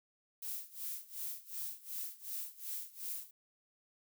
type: noise with tremolo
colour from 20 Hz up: violet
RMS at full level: -40 dBFS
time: 0.42-3.31 s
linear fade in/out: 5 ms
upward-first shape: sine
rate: 2.7 Hz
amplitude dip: 90%
effects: none